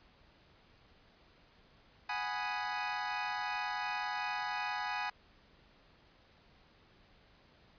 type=chord; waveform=25% pulse; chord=G# minor seventh; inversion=third; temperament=equal; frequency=740 / 830.6 / 987.8 / 1244.5 Hz; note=F#5 / G#5 / B5 / D#6; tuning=0 / 0 / 0 / 0 cents; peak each=-39 / -34 / -37 / -39 dBFS; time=2.09-5.1 s; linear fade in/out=5 ms; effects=pink hiss -64 dBFS RMS until 7.78 s + resampled to 11025 Hz